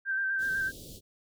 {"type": "tone with vibrato", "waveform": "sine", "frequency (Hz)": 1568, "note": "G6", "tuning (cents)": 0, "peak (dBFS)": -27, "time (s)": [0.05, 0.72], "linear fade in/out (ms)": 50, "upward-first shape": "square", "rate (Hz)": 8, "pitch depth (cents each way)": 23}
{"type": "band-stop noise", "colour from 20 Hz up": "pink", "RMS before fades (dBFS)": -46, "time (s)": [0.38, 1.01], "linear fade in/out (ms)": 50, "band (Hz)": [570, 3200], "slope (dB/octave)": 48}
{"effects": []}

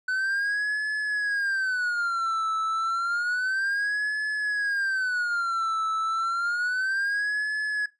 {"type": "tone with vibrato", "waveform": "triangle", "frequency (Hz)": 1499, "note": "F#6", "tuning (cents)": 22, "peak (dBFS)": -22, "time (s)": [0.08, 7.86], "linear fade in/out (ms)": 5, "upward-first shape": "sine", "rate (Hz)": 0.3, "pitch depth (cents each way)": 230, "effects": ["noise-tail reverb RT60 0.2 s tail -19 dB re dry", "resampled to 24000 Hz"]}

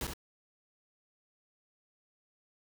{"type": "noise with echo", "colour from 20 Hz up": "pink", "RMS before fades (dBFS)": -36, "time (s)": [0.01, 0.07], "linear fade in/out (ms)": 2, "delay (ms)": 66, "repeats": 1, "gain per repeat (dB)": -5, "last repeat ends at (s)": 0.136, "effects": []}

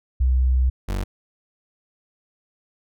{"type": "tone pair in turn", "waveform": ["sine", "35% pulse"], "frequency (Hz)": [63.8, 47.8], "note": ["C2", "G1"], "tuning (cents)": [-43, -43], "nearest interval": "perfect fourth", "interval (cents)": 500, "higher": "first", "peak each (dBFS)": [-15, -21], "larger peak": "first", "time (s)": [[0.2, 0.7], [0.88, 1.04]], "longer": "first", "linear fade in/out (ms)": 10, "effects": []}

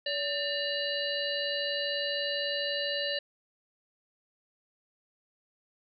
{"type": "harmonic tone with a mistuned harmonic", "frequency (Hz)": 572, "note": "D5", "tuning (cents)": -46, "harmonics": [1, 3, 5, 7, 8], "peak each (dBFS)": [-34, -36, -35, -35, -40], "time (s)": [0.06, 3.19], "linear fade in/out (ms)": 5, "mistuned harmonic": 3, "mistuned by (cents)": 76, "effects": []}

